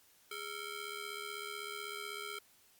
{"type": "ring-modulated tone", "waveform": "15% pulse", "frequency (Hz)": 900, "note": "A5", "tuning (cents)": 39, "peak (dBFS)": -32, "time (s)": [0.31, 2.39], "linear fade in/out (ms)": 5, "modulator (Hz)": 488, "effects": ["white hiss -66 dBFS RMS until 2.79 s", "Opus 48 kbps"]}